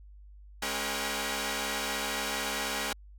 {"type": "tone cluster", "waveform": "5% pulse", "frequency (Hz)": [207.4, 274.2, 478.7, 770], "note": ["G#3", "C#4", "A#4", "G5"], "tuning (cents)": [-2, -19, 46, -31], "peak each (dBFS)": -25, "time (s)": [0.62, 2.93], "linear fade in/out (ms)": 5, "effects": ["added 50 Hz sine -48 dBFS peak until 3.18 s"]}